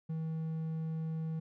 triangle tone, 160.3 Hz, E3, 48 cents flat, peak -32 dBFS, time 0.09-1.4 s, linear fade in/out 10 ms, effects none

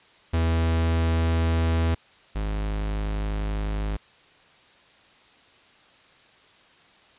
45% pulse tone pair in turn, 82.1 / 51.72 Hz, E2 / G#1, -6 / -6 cents, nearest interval minor sixth, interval 800 cents, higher first, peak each -20 / -25 dBFS, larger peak first, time 0.33-1.95 / 2.35-3.97 s, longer neither, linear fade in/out 10 ms, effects white hiss -55 dBFS RMS until 7.18 s + resampled to 8000 Hz

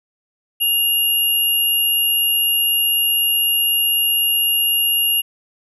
sine tone pair together, 2823 / 11292 Hz, F7 / F9, +18 / +18 cents, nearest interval 2 octaves, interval 2400 cents, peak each -17 dBFS, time 0.6-5.22 s, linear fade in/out 20 ms, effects none

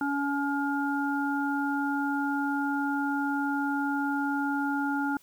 harmonic tone, 282.6 Hz, C#4, 34 cents sharp, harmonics 1 / 3 / 5, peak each -28 / -32 / -32 dBFS, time 0.01-5.17 s, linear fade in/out 2 ms, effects white hiss -60 dBFS RMS until 5.22 s

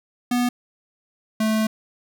square tone pair in turn, 244.9 / 218.2 Hz, B3 / A3, -14 / -14 cents, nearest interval major second, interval 200 cents, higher first, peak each -19 dBFS, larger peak neither, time 0.31-0.49 / 1.4-1.67 s, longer second, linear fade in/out 5 ms, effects none

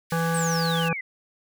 pink high-pass noise, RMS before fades -39 dBFS, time 0.1-0.89 s, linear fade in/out 10 ms, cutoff 1500 Hz, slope 96 dB/octave
harmonic tone, 165.9 Hz, E3, 11 cents sharp, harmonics 1 / 3 / 5 / 7 / 9 / 10, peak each -24 / -29 / -31 / -32 / -34 / -34 dBFS, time 0.12-0.93 s, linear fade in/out 2 ms
sine exponential sweep, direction down, 8700 to 1975.5 Hz, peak -29 dBFS, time 0.34-1.01 s, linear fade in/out 5 ms
effects none

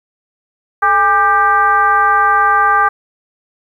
sine tone with frequency modulation, 1191 Hz, D6, 24 cents sharp, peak -8 dBFS, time 0.82-2.89 s, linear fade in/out 10 ms, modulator 378 Hz, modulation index 1.1, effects 8-bit

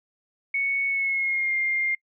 sine tone with pitch glide, 2217 to 2113 Hz, C#7 to C7, 0 to +16 cents, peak -22 dBFS, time 0.54-1.95 s, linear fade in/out 5 ms, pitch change -84 cents, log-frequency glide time 0.87-1.55 s, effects noise-tail reverb RT60 0.1 s tail -25 dB re dry

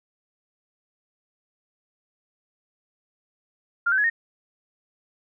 sine tone with pitch steps, 1400 / 1535.6 / 1684.2 / 1847.3 Hz, F6 / G6 / G#6 / A#6, +4 / -36 / +24 / -16 cents, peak -18 dBFS, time 3.86-4.1 s, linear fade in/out 10 ms, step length 60 ms, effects none

